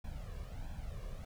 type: noise with flanger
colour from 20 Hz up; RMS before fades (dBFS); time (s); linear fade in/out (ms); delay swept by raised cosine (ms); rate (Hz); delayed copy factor
brown; -43; 0.04-1.25; 5; 1.2 to 1.79; 1.5; +0.75
effects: none